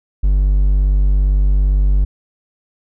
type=tone; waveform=triangle; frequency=48.82 Hz; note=G1; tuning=6 cents flat; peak=-8 dBFS; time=0.23-2.05 s; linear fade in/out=10 ms; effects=none